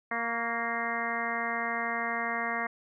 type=harmonic tone with a mistuned harmonic; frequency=233 Hz; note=A#3; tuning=1 cent flat; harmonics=1 / 2 / 3 / 4 / 5 / 6 / 7 / 8 / 9; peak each=-40 / -41 / -36 / -40 / -36 / -41 / -39 / -35 / -37 dBFS; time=0.11-2.67 s; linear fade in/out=5 ms; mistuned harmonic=5; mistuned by=-35 cents; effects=none